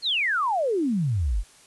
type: exponential sweep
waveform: sine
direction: down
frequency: 4435 to 40.48 Hz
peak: -21 dBFS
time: 0.02-1.44 s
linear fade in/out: 50 ms
effects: white hiss -53 dBFS RMS until 1.66 s + resampled to 24000 Hz